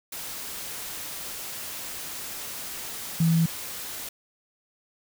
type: tone in noise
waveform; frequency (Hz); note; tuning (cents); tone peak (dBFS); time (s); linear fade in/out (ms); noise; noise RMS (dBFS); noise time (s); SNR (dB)
sine; 164.81; E3; 0; -18; 3.2-3.46; 5; white; -36; 0.12-4.09; +15
effects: none